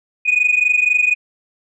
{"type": "tone pair together", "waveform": "sine", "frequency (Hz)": [2465, 2489], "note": ["D#7", "D#7"], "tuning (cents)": [-17, 0], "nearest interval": "unison", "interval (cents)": 17, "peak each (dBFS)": -14, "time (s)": [0.25, 1.15], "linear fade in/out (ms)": 20, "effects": ["tanh soft clip ceiling -7 dBFS"]}